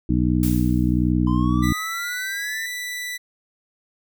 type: harmonic tone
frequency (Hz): 61.3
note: B1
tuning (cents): -12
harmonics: 1 / 2 / 3 / 4 / 5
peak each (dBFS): -23 / -23 / -23 / -23 / -23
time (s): 0.09-1.73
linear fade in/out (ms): 5
type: noise with exponential decay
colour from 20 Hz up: blue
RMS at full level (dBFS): -29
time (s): 0.43-1.12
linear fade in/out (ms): 1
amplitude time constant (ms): 150
type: exponential sweep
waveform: triangle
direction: up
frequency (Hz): 1014 to 1828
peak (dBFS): -27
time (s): 1.27-2.66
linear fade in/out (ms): 2
type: tone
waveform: sawtooth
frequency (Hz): 1975.5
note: B6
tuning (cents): 0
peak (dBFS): -24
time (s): 1.62-3.18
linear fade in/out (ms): 20
effects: none